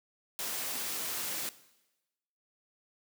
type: noise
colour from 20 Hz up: white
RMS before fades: -36 dBFS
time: 0.39-1.49 s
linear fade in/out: 0 ms
effects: noise-tail reverb RT60 1.0 s tail -17 dB re dry + high-pass 150 Hz 12 dB/octave